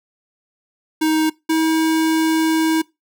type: tone pair in turn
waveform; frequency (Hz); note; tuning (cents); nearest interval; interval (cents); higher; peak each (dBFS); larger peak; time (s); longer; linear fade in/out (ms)
square; 314.2 / 320.1; D#4 / D#4; +17 / +49; unison; 32; second; -15; neither; 1.01-1.3 / 1.49-2.82; second; 10
effects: noise-tail reverb RT60 0.2 s tail -21 dB re dry